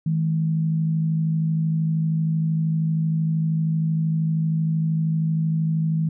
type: tone pair together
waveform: sine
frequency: 160 / 212.9 Hz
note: D#3 / G#3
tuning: +49 / +43 cents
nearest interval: perfect fourth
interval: 494 cents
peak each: -19 / -31 dBFS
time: 0.06-6.09 s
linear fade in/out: 5 ms
effects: none